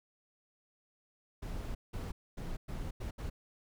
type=noise bursts at uneven times; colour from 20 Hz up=brown; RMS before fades=-39 dBFS; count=6; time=1.42-1.75 / 1.93-2.12 / 2.37-2.57 / 2.68-2.91 / 3-3.11 / 3.18-3.3 s; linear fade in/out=10 ms; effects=none